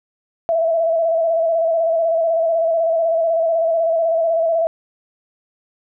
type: tone with vibrato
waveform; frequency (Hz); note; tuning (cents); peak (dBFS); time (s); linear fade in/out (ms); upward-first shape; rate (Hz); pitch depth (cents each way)
sine; 659.3; E5; 0; -14; 0.49-4.67; 0; square; 16; 34
effects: none